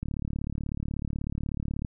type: click train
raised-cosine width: 5 ms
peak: -19 dBFS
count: 67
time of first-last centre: 0.03-1.848 s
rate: 36.3 Hz
effects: none